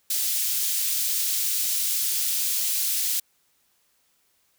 white high-pass noise, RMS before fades -25 dBFS, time 0.1-3.2 s, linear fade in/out 5 ms, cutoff 3800 Hz, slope 12 dB/octave, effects white hiss -67 dBFS RMS until 4.58 s

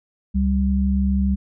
sine tone pair together, 69.3 / 196.01 Hz, C#2 / G3, 0 / 0 cents, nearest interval octave + tritone, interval 1800 cents, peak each -19 dBFS, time 0.34-1.36 s, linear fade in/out 20 ms, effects none

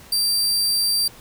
sawtooth tone, 4699 Hz, D8, in tune, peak -15 dBFS, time 0.12-1.08 s, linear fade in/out 5 ms, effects pink hiss -45 dBFS RMS until 1.2 s

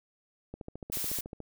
click train, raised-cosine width 2 ms, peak -27 dBFS, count 13, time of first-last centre 0.54-1.403 s, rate 13.9 Hz
blue noise, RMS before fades -34 dBFS, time 0.92-1.21 s, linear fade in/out 5 ms
effects none

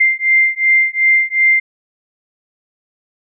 sine beating tone pair, 2093 / 2095.7 Hz, C7 / C7, 0 / +2 cents, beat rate 2.7 Hz, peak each -13 / -13 dBFS, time 0-1.6 s, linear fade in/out 10 ms, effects none

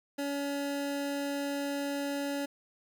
25% pulse tone, 282.7 Hz, C#4, 34 cents sharp, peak -28 dBFS, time 0.18-2.46 s, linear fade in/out 10 ms, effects none

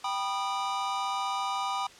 square chord, G augmented, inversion none, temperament just, 784 / 980 / 1225 Hz, G5 / B5 / D#6, 0 / -14 / -27 cents, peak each -34 dBFS, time 0.04-1.87 s, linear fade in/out 5 ms, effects white hiss -51 dBFS RMS until 1.99 s + low-pass 6000 Hz 12 dB/octave

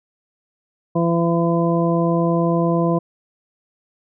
harmonic tone, 168.8 Hz, E3, 41 cents sharp, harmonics 1 / 2 / 3 / 4 / 6, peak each -18 / -21 / -23 / -24 / -26 dBFS, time 0.95-2.99 s, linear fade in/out 10 ms, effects none

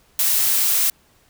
blue noise, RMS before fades -18 dBFS, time 0.19-0.9 s, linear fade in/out 2 ms, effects pink hiss -57 dBFS RMS until 1.29 s

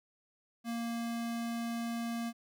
square tone, 232.8 Hz, A#3, 2 cents flat, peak -35 dBFS, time 0.64-2.33 s, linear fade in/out 50 ms, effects none

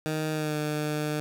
15% pulse tone with pitch glide, 155.56 to 150.96 Hz, D#3 to D3, 0 to +48 cents, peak -21 dBFS, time 0.06-1.2 s, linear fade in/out 0 ms, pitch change -52 cents, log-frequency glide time 0.32-0.56 s, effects none

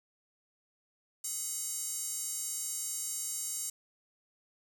square tone with high-pass filter, 427.8 Hz, A4, 49 cents flat, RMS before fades -37 dBFS, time 1.24-3.7 s, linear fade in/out 5 ms, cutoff 7600 Hz, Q 3.3, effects none

